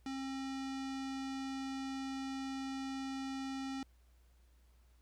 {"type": "tone with low-pass filter", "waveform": "square", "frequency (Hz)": 268.2, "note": "C4", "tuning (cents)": 43, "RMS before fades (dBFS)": -41, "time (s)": [0.06, 3.83], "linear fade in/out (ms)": 2, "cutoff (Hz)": 5800, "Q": 1.3, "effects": ["added 60 Hz sine -63 dBFS peak until 5.01 s", "pink hiss -75 dBFS RMS until 5.01 s"]}